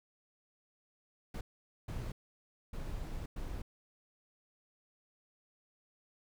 brown noise bursts at uneven times, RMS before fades -40 dBFS, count 4, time 1.34-1.41 / 1.88-2.12 / 2.73-3.26 / 3.36-3.62 s, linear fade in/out 5 ms, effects none

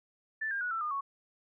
sine tone with pitch steps, 1760 / 1604.6 / 1463 / 1333.8 / 1216.1 / 1108.7 Hz, A6 / G6 / F#6 / E6 / D#6 / C#6, 0 / +40 / -20 / +20 / -40 / 0 cents, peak -31 dBFS, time 0.41-1.01 s, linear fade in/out 10 ms, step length 100 ms, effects none

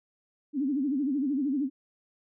sine tone with vibrato, 277.2 Hz, C#4, in tune, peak -25 dBFS, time 0.53-1.7 s, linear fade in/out 50 ms, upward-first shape sine, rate 13 Hz, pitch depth 150 cents each way, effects none

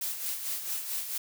blue noise with tremolo, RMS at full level -32 dBFS, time 0.01-1.18 s, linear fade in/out 5 ms, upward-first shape sine, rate 4.5 Hz, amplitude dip 55%, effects none

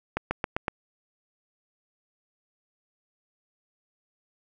accelerating click train, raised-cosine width 0.5 ms, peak -11 dBFS, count 5, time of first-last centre 0.17-0.682 s, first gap 140 ms, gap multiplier 0.94, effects none

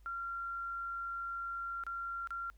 sine tone with dropouts, 1377 Hz, F6, 25 cents flat, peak -37 dBFS, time 0.06-2.5 s, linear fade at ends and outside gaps 0 ms, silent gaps 1.837-1.866 / 2.273-2.306 s, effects added 50 Hz sine -57 dBFS peak until 2.57 s + pink hiss -74 dBFS RMS until 2.57 s

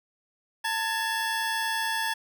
25% pulse tone pair together, 895.2 / 1690 Hz, A5 / G#6, +30 / +30 cents, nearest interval major seventh, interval 1100 cents, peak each -25 / -26 dBFS, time 0.64-2.14 s, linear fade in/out 10 ms, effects none

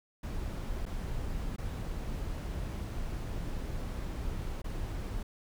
brown noise with dropouts, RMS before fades -36 dBFS, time 0.23-5.23 s, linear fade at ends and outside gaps 5 ms, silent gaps 0.855-0.862 / 1.563-1.582 / 4.619-4.642 s, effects none

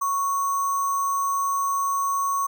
sine tone with sample-and-hold, 1108.7 Hz, C#6, in tune, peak -21 dBFS, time 0.01-2.47 s, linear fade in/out 10 ms, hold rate 7350 Hz, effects none

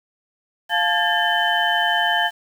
sine tone cluster, 701 / 869 / 1627 / 1779 / 3059 Hz, F5 / A5 / G#6 / A6 / G7, +6 / -22 / -36 / +19 / -43 cents, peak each -23 dBFS, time 0.69-2.31 s, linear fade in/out 50 ms, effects 7-bit

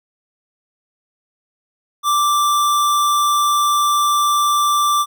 square tone, 1174.7 Hz, D6, in tune, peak -14 dBFS, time 2.03-5.06 s, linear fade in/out 50 ms, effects none

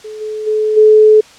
sine tone with level steps, 430 Hz, A4, 40 cents flat, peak -25 / -19 / -11 / -3 dBFS, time 0.04-1.21 s, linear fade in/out 10 ms, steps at 0.2 / 0.46 / 0.76 s, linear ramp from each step 20 ms, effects white hiss -40 dBFS RMS until 1.38 s + low-pass 6000 Hz 12 dB/octave

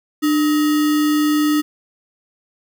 sine tone with sample-and-hold, 300 Hz, D4, 37 cents sharp, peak -13 dBFS, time 0.22-1.62 s, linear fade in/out 20 ms, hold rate 1575 Hz, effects none

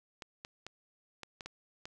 clicks, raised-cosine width 0.2 ms, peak -26 dBFS, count 7, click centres 0.222 / 0.449 / 0.666 / 1.233 / 1.408 / 1.46 / 1.855 s, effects none

